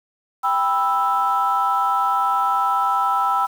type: chord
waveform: sine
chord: E minor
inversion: first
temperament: just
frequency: 791.1 / 988.9 / 1318.5 Hz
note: G5 / B5 / E6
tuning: +16 / +2 / 0 cents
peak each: -21 / -21 / -19 dBFS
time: 0.43-3.47 s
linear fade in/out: 20 ms
effects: tanh soft clip ceiling -9 dBFS + 7-bit